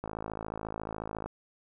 click train, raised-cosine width 1 ms, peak -22 dBFS, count 67, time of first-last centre 0.04-1.26 s, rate 54.1 Hz, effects none

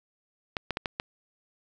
clicks, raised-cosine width 0.3 ms, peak -13 dBFS, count 5, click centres 0.568 / 0.707 / 0.771 / 0.858 / 0.999 s, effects none

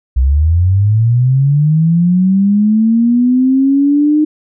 sine linear sweep, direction up, 61.2 to 307 Hz, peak -7 dBFS, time 0.16-4.25 s, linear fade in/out 10 ms, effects none

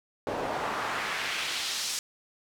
pink noise with band-pass filter sweep, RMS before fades -32 dBFS, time 0.27-1.99 s, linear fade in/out 0 ms, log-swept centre 530 to 6300 Hz, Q 1.2, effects none

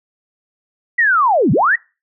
sine linear two-way sweep, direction down then up, 1975.5 to 113.5 to 1975.5 Hz, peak -10 dBFS, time 0.98-1.76 s, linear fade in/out 10 ms, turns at 1.52 s, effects noise-tail reverb RT60 0.3 s tail -24 dB re dry

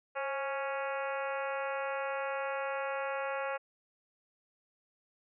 harmonic tone with a mistuned harmonic, 277.2 Hz, C#4, in tune, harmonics 2 / 3 / 4 / 5 / 6 / 7 / 8 / 9 / 10, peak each -36 / -40 / -42 / -41 / -45 / -47 / -49 / -47 / -52 dBFS, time 0.15-3.58 s, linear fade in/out 20 ms, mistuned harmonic 2, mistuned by -44 cents, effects none

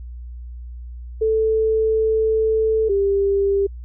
sine tone pair in turn, 440 / 396.8 Hz, A4 / G4, 0 / +21 cents, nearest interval major second, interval 179 cents, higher first, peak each -15 dBFS, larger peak neither, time 1.21-2.89 / 2.89-3.67 s, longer first, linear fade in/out 10 ms, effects added 60 Hz sine -31 dBFS peak until 3.84 s

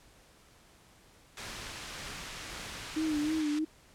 pink band-pass noise, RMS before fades -45 dBFS, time 1.37-3.59 s, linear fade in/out 2 ms, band 1300 to 6900 Hz, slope 12 dB/octave
pink noise with tremolo, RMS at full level -45 dBFS, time 1.38-3.41 s, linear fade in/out 0 ms, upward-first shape triangle, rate 1.8 Hz, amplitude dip 35%
sine tone with vibrato, 305.9 Hz, D#4, 29 cents flat, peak -28 dBFS, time 2.96-3.65 s, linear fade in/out 10 ms, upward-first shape sine, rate 3.2 Hz, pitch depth 66 cents each way
effects pink hiss -60 dBFS RMS until 3.94 s + low-pass 11000 Hz 12 dB/octave

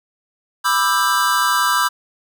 square chord, E minor seventh, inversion second, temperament just, 988.9 / 1186.7 / 1318.5 / 1582.2 Hz, B5 / D6 / E6 / G6, +2 / +18 / 0 / +16 cents, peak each -21 dBFS, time 0.64-1.89 s, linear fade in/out 20 ms, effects none

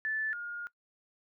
sine tone pair in turn, 1750 / 1423.2 Hz, A6 / F6, -10 / +32 cents, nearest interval major third, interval 358 cents, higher first, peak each -30 / -36 dBFS, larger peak first, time 0.05-0.33 / 0.33-0.67 s, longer second, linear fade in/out 0 ms, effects noise-tail reverb RT60 0.1 s tail -21 dB re dry

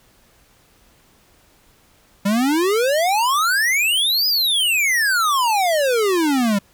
square exponential two-way sweep, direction up then down, 193.2 to 5050 to 193.2 Hz, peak -16 dBFS, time 2.25-6.59 s, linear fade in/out 10 ms, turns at 4.27 s, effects pink hiss -55 dBFS RMS until 6.73 s

